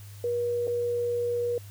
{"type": "tone with dropouts", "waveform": "sine", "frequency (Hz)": 479.6, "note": "A#4", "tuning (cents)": 49, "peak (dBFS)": -25, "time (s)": [0.24, 1.58], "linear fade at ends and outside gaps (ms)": 2, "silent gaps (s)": [0.671, 0.678], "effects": ["added 101 Hz sine -42 dBFS peak until 1.7 s", "white hiss -53 dBFS RMS until 1.7 s"]}